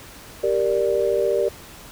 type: chord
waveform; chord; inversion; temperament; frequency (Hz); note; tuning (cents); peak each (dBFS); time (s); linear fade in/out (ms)
sine; G minor; none; equal; 392 / 466.2 / 587.3; G4 / Bb4 / D5; 0 / 0 / 0; -22; 0.43-1.49; 10
effects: pink hiss -42 dBFS RMS until 1.91 s